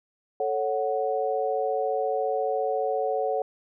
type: chord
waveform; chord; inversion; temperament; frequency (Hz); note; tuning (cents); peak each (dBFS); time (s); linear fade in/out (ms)
sine; F# minor; first; equal; 440 / 554.4 / 740; A4 / C#5 / F#5; 0 / 0 / 0; -28; 0.4-3.42; 2
effects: none